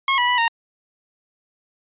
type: tone with pitch steps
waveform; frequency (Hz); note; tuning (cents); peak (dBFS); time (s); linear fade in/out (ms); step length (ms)
20% pulse; 1085 / 977 / 984 / 925; C#6 / B5 / B5 / A#5; -37 / -19 / -7 / -14; -11; 0.08-0.48; 2; 100
effects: resampled to 8000 Hz